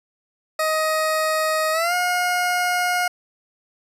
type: tone with pitch glide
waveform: 20% pulse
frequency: 628 to 717.2 Hz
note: D#5 to F5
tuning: +16 to +46 cents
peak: -14 dBFS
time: 0.59-3.08 s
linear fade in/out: 5 ms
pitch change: +230 cents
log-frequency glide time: 1.72-1.94 s
effects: resampled to 32000 Hz